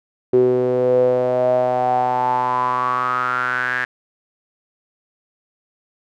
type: tone with band-pass filter sweep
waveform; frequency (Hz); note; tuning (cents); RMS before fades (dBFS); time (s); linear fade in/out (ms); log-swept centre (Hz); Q
sawtooth; 125.5; B2; +28; -18; 0.33-3.85; 5; 380 to 1700; 8.8
effects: none